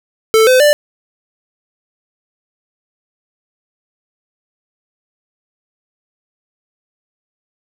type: tone with pitch steps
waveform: square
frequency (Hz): 442.2 / 510.9 / 590.3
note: A4 / C5 / D5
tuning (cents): +9 / -41 / +9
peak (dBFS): -7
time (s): 0.34-0.73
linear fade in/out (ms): 0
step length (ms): 130
effects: none